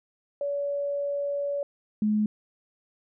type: tone pair in turn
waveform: sine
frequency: 569 / 212.3 Hz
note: C#5 / G#3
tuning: +45 / +38 cents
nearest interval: octave + perfect fourth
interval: 1707 cents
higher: first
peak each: -26 / -21 dBFS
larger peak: second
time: 0.41-1.63 / 2.02-2.26 s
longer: first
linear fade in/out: 2 ms
effects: none